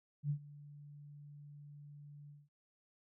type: tone with ADSR envelope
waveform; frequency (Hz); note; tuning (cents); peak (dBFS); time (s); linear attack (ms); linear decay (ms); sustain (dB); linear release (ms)
sine; 145.6; D3; -15; -31; 0.23-2.49; 70; 83; -20; 200
effects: none